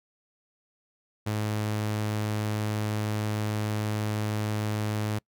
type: tone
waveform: sawtooth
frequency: 106.4 Hz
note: G#2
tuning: 42 cents sharp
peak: -23 dBFS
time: 1.26-5.19 s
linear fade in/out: 10 ms
effects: noise-tail reverb RT60 0.1 s tail -26 dB re dry